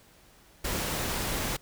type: noise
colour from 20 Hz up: pink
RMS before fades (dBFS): -31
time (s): 0.64-1.57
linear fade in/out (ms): 10
effects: pink hiss -58 dBFS RMS until 1.61 s